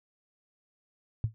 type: tone with exponential decay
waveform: sine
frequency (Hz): 111.1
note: A2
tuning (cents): +17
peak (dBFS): -21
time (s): 1.24-1.34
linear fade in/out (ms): 0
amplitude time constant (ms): 21
effects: none